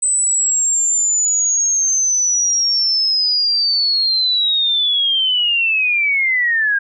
sine linear sweep, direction down, 8100 to 1598 Hz, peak -13 dBFS, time 0.02-6.79 s, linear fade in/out 10 ms, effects none

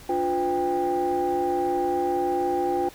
sine tone cluster, 291.5 / 353 / 506 / 794 Hz, D4 / F4 / B4 / G5, -13 / +19 / +42 / +22 cents, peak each -32 / -24 / -30 / -24 dBFS, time 0.09-2.89 s, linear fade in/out 5 ms, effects tanh soft clip ceiling -16 dBFS + pink hiss -47 dBFS RMS until 2.94 s

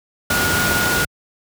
sine tone in noise, 1436 Hz, F6, 48 cents sharp, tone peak -19 dBFS, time 0.3-1.05 s, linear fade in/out 5 ms, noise pink, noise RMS -19 dBFS, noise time 0.3-1.05 s, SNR -3 dB, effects high-pass 80 Hz 12 dB/octave

